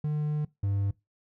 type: tone pair in turn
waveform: triangle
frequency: 150.4 / 99.63 Hz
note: D3 / G2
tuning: +42 / +29 cents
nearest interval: perfect fifth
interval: 713 cents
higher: first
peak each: -24 / -23 dBFS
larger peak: second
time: 0.04-0.45 / 0.63-0.91 s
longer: first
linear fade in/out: 5 ms
effects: noise-tail reverb RT60 0.2 s tail -21 dB re dry

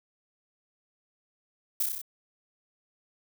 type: noise with echo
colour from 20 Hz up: violet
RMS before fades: -26 dBFS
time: 1.8-1.83 s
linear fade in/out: 5 ms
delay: 31 ms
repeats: 6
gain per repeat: -2 dB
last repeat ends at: 2.016 s
effects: none

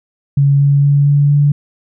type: tone with pitch steps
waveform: sine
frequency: 140.4 / 141.46 / 142.52 / 143.6 / 144.68 Hz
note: C#3 / C#3 / C#3 / D3 / D3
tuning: +22 / +35 / +48 / -39 / -26 cents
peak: -7 dBFS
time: 0.37-1.52 s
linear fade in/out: 5 ms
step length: 230 ms
effects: none

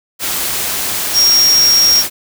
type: tone in noise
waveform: sine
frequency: 5588 Hz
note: F8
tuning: in tune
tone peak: -7 dBFS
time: 1.13-2.04 s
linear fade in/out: 50 ms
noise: white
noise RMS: -18 dBFS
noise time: 0.19-2.1 s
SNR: +8 dB
effects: none

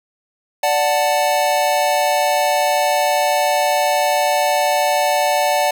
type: chord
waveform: square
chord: D major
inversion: none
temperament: equal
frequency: 587.3 / 740 / 880 Hz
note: D5 / F#5 / A5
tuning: 0 / 0 / 0 cents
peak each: -19 / -19 / -21 dBFS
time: 0.63-5.71 s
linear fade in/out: 5 ms
effects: none

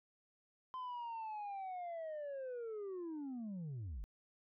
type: linear sweep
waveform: sine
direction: down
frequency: 1034 to 41.68 Hz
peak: -39 dBFS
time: 0.74-4.04 s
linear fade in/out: 0 ms
effects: tanh soft clip ceiling -41 dBFS

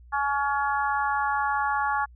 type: harmonic tone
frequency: 281.6 Hz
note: C#4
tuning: 27 cents sharp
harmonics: 3 / 4 / 5 / 6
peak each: -26 / -28 / -30 / -32 dBFS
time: 0.12-2.06 s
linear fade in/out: 20 ms
effects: added 60 Hz sine -47 dBFS peak until 2.15 s

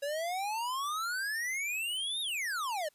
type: exponential two-way sweep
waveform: square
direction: up then down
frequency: 554.4 to 3778 to 574 Hz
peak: -33 dBFS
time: 0.02-2.89 s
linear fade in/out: 10 ms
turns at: 2.21 s
effects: white hiss -69 dBFS RMS until 2.94 s + resampled to 32000 Hz

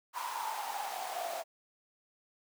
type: noise with high-pass filter sweep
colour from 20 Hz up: pink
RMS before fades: -38 dBFS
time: 0.13-1.44 s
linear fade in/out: 50 ms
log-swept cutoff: 1000 to 660 Hz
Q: 9.5
effects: none

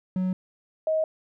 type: tone pair in turn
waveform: triangle / sine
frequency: 185 / 631.3 Hz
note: F#3 / D#5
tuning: 0 / +25 cents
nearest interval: octave + major sixth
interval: 2125 cents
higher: second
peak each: -21 dBFS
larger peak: neither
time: 0.16-0.33 / 0.87-1.04 s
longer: neither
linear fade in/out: 2 ms
effects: none

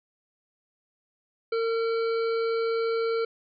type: harmonic tone with a mistuned harmonic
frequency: 455.8 Hz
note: A#4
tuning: 39 cents flat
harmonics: 1 / 3 / 5 / 7 / 9 / 10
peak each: -24 / -34 / -41 / -51 / -44 / -48 dBFS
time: 1.52-3.25 s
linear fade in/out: 5 ms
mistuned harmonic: 7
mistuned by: -70 cents
effects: none

